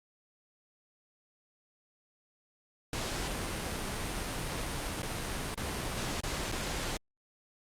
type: noise with dropouts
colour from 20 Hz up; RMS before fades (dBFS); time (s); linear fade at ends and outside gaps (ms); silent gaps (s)
pink; -35; 2.93-6.97; 2; 5.021-5.03 / 5.545-5.575 / 6.206-6.235 / 6.517-6.522
effects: low-pass 10000 Hz 12 dB/octave + Opus 48 kbps